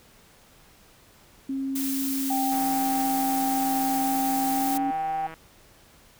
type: tone with pitch glide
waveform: sine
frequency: 270 to 279.4 Hz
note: C#4 to C#4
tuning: -45 to +14 cents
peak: -26 dBFS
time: 1.49-4.91 s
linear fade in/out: 5 ms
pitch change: +59 cents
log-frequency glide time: 4.49-4.78 s
type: noise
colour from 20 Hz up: blue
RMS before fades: -32 dBFS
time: 1.75-4.78 s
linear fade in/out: 10 ms
type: tone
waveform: sine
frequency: 784 Hz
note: G5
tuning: in tune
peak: -25 dBFS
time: 2.3-5.27 s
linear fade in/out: 5 ms
type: click train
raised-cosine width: 0.5 ms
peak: -26 dBFS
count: 455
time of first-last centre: 2.52-5.34 s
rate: 161 Hz
effects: pink hiss -55 dBFS RMS until 6.19 s